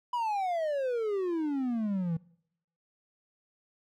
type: exponential sweep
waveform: triangle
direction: down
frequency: 994 to 160 Hz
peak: -26 dBFS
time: 0.13-2.17 s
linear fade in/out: 5 ms
effects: noise-tail reverb RT60 0.7 s tail -23 dB re dry